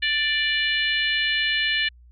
harmonic tone, 588 Hz, D5, 2 cents sharp, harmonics 3 / 4 / 5 / 6 / 7, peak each -24 / -27 / -25 / -30 / -32 dBFS, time 0.02-1.89 s, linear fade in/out 10 ms, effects added 60 Hz sine -47 dBFS peak until 2.11 s

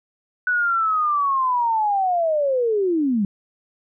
sine linear sweep, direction down, 1490 to 190 Hz, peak -17 dBFS, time 0.47-3.25 s, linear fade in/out 2 ms, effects none

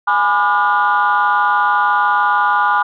sine chord, G# diminished seventh, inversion none, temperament just, 830.6 / 996.7 / 1196.1 / 1435.3 Hz, G#5 / B5 / D6 / F6, 0 / +16 / +31 / +47 cents, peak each -16 dBFS, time 0.07-2.83 s, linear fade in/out 10 ms, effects tanh soft clip ceiling -5 dBFS

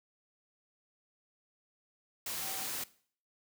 sine tone in noise, 770 Hz, G5, 31 cents flat, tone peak -47 dBFS, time 2.42-2.66 s, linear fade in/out 5 ms, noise white, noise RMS -38 dBFS, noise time 2.26-2.84 s, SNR -12 dB, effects noise-tail reverb RT60 0.5 s tail -19 dB re dry + high-pass 80 Hz 12 dB/octave

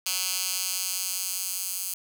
10% pulse tone with high-pass filter sweep, 185 Hz, F#3, in tune, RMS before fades -30 dBFS, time 0.06-1.94 s, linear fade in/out 2 ms, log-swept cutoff 4200 to 8500 Hz, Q 0.81, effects none

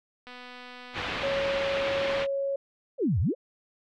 click train, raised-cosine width 0.3 ms, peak -29 dBFS, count 229, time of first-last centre 0.27-1.189 s, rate 248 Hz
white low-pass noise, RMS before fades -33 dBFS, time 0.93-2.27 s, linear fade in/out 50 ms, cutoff 3200 Hz, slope 24 dB/octave
sine tone, 552 Hz, C#5, 7 cents flat, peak -26 dBFS, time 1.23-2.56 s, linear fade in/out 5 ms
sine exponential two-way sweep, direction down then up, 600 to 75 to 600 Hz, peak -22 dBFS, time 2.98-3.35 s, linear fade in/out 50 ms, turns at 3.2 s
effects none

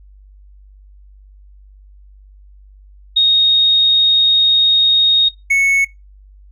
sine / triangle tone pair in turn, 3729 / 2206 Hz, A#7 / C#7, 0 / -9 cents, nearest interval major sixth, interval 909 cents, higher first, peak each -8 dBFS, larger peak neither, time 3.16-5.29 / 5.5-5.85 s, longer first, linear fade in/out 10 ms, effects noise-tail reverb RT60 0.2 s tail -21 dB re dry + added 49 Hz sine -40 dBFS peak until 6.51 s

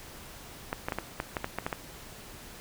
clicks, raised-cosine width 0.5 ms, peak -15 dBFS, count 10, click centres 0.729 / 0.885 / 0.922 / 0.986 / 1.201 / 1.368 / 1.444 / 1.586 / 1.665 / 1.728 s, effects pink hiss -47 dBFS RMS until 2.6 s

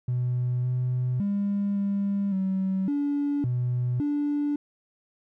triangle tone with pitch steps, 124 / 125.8 / 201.4 / 199.8 / 190.4 / 287 / 123.6 / 291.4 Hz, B2 / B2 / G3 / G3 / F#3 / D4 / B2 / D4, +7 / +32 / +47 / +33 / +50 / -40 / +2 / -13 cents, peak -20 dBFS, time 0.08-4.56 s, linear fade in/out 5 ms, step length 560 ms, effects tanh soft clip ceiling -20 dBFS

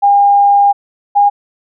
sine tone pair in turn, 807 / 813.6 Hz, G#5 / G#5, -50 / -36 cents, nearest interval unison, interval 14 cents, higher second, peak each -5 dBFS, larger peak neither, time 0.02-0.73 / 1.15-1.3 s, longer first, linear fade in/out 20 ms, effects none

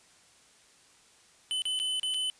square tone with dropouts, 3024 Hz, F#7, 37 cents sharp, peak -29 dBFS, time 1.51-2.3 s, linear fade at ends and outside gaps 0 ms, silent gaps 1.62-1.654 / 1.791-1.799 / 1.997-2.031 / 2.14-2.144 s, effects white hiss -60 dBFS RMS until 2.39 s + resampled to 22050 Hz

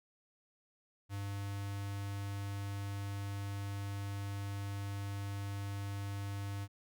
square tone with notch filter, 100 Hz, G2, 35 cents sharp, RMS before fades -40 dBFS, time 1.09-6.68 s, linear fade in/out 50 ms, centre 420 Hz, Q 1.4, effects none

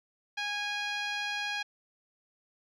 10% pulse tone with band-pass filter, 824 Hz, G#5, 14 cents flat, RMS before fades -34 dBFS, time 0.37-1.63 s, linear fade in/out 10 ms, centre 1900 Hz, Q 0.67, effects low-pass 9000 Hz 12 dB/octave

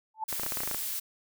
sine tone with exponential growth, 877 Hz, A5, 6 cents flat, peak -26 dBFS, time 0.14-0.24 s, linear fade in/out 5 ms, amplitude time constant 20 ms
blue noise, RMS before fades -34 dBFS, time 0.28-1 s, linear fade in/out 10 ms
clicks, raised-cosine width 0.5 ms, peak -20 dBFS, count 11, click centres 0.327 / 0.397 / 0.434 / 0.464 / 0.522 / 0.572 / 0.605 / 0.635 / 0.676 / 0.713 / 0.746 s
effects none

